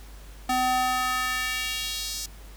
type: tone with high-pass filter sweep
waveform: square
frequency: 253.7 Hz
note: B3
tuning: 47 cents sharp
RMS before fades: -27 dBFS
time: 0.49-2.26 s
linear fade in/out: 5 ms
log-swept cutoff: 520 to 5600 Hz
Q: 1.8
effects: added 50 Hz sine -42 dBFS peak until 2.56 s + pink hiss -51 dBFS RMS until 2.56 s